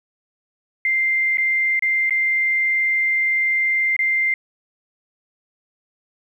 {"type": "tone with dropouts", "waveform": "sine", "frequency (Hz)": 2093, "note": "C7", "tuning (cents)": 0, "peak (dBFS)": -16, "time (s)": [0.85, 4.34], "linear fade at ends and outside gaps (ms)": 2, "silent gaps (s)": [[1.372, 1.382], [1.794, 1.823], [2.096, 2.107], [3.965, 3.991]], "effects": ["9-bit"]}